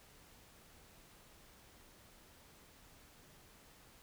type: silence
effects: pink hiss -62 dBFS RMS until 4.02 s